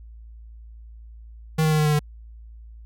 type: tone with pitch steps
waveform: square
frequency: 157.8 / 155.99 / 154.2 / 152.42 / 150.67 / 148.94 Hz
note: D#3 / D#3 / D#3 / D#3 / D3 / D3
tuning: +25 / +5 / -15 / -35 / +45 / +25 cents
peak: -18 dBFS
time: 1.58-1.994 s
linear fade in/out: 10 ms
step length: 69 ms
effects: added 56 Hz sine -40 dBFS peak until 2.85 s